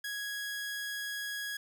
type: tone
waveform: sawtooth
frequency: 1661.2 Hz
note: G#6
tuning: in tune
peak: -32 dBFS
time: 0.04-1.57 s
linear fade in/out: 5 ms
effects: none